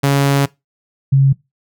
sawtooth / sine tone pair in turn, 139.7 / 136.27 Hz, C#3 / C#3, +14 / -29 cents, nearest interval unison, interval 43 cents, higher first, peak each -7 dBFS, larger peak neither, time 0.03-0.46 / 1.12-1.33 s, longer first, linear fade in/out 10 ms, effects noise-tail reverb RT60 0.2 s tail -21 dB re dry

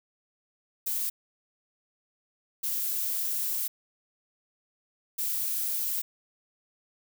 violet noise bursts at uneven times, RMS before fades -30 dBFS, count 3, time 0.86-1.1 / 2.63-3.68 / 5.18-6.02 s, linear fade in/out 10 ms, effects none

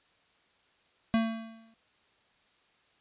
square tone with exponential decay, 225.2 Hz, A3, 40 cents sharp, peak -22 dBFS, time 1.14-1.74 s, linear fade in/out 0 ms, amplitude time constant 130 ms, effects white hiss -67 dBFS RMS until 3 s + resampled to 8000 Hz

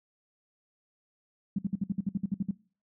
sine tone bursts, 196 Hz, G3, in tune, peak -25 dBFS, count 12, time 1.56-2.511 s, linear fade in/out 5 ms, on 27 ms, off 57 ms, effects noise-tail reverb RT60 0.4 s tail -22 dB re dry

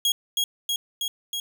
sawtooth tone with echo, 3299 Hz, G#7, 12 cents flat, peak -16 dBFS, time 0.05-0.12 s, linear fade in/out 2 ms, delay 320 ms, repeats 4, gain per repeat -2 dB, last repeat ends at 1.4 s, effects none

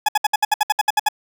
40% pulse tone bursts, 845 Hz, G#5, 30 cents sharp, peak -12 dBFS, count 12, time 0.06-1.087 s, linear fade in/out 5 ms, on 26 ms, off 65 ms, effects none

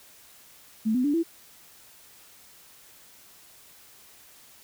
sine tone with pitch steps, 219.5 / 252.1 / 289.6 / 332.7 Hz, A3 / B3 / D4 / E4, -4 / +36 / -24 / +16 cents, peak -21 dBFS, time 0.85-1.234 s, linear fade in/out 20 ms, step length 96 ms, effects white hiss -53 dBFS RMS until 4.63 s

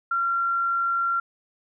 sine tone, 1373 Hz, F6, 30 cents flat, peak -21 dBFS, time 0.11-1.2 s, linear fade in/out 5 ms, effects none

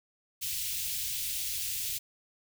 white band-stop noise, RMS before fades -34 dBFS, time 0.41-1.99 s, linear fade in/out 20 ms, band 120 to 2500 Hz, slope 24 dB/octave, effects none

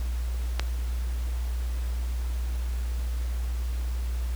click, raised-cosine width 0.2 ms, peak -9 dBFS, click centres 0.596 s, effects added 60 Hz sine -26 dBFS peak until 4.35 s + pink hiss -46 dBFS RMS until 4.35 s

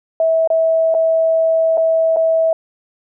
sine tone with dropouts, 650 Hz, E5, 24 cents flat, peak -11 dBFS, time 0.2-2.53 s, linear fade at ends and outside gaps 2 ms, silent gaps 0.475-0.502 / 0.942-0.948 / 1.773-1.778 / 2.162-2.168 s, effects none

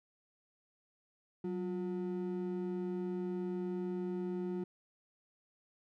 triangle ring-modulated tone, 271.4 Hz, C#4, 36 cents flat, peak -30 dBFS, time 1.44-4.64 s, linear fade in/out 5 ms, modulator 84.5 Hz, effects none

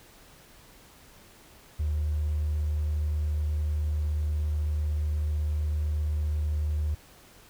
triangle tone with hard clipping, 75.7 Hz, D#2, 47 cents flat, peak -25 dBFS, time 1.79-6.95 s, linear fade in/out 10 ms, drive 3 dB, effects pink hiss -54 dBFS RMS until 7.49 s

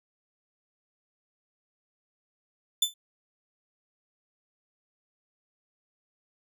sawtooth tone with exponential decay, 3520 Hz, A7, in tune, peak -15 dBFS, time 2.82-2.94 s, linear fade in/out 5 ms, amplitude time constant 25 ms, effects none

